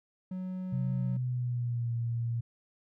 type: tone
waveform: triangle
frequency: 185 Hz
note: F#3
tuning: in tune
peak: -32 dBFS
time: 0.31-1.17 s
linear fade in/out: 5 ms
type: tone with pitch glide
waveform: sine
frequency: 130 to 117.16 Hz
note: C3 to A#2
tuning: -11 to +9 cents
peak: -29 dBFS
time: 0.72-2.41 s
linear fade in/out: 10 ms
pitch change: -180 cents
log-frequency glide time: 0.9-1.93 s
effects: none